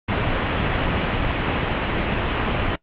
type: low-pass noise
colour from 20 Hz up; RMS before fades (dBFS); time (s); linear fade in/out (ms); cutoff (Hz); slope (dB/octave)
pink; -22; 0.08-2.76; 10; 3200; 48
effects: noise-tail reverb RT60 0.1 s tail -20 dB re dry + Opus 32 kbps